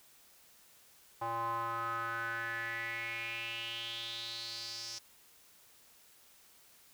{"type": "tone with band-pass filter sweep", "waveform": "square", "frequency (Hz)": 115.4, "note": "A#2", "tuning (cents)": -17, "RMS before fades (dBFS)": -39, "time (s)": [1.21, 4.99], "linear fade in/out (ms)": 10, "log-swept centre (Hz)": [910, 5500], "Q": 5.9, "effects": ["white hiss -62 dBFS RMS until 6.93 s"]}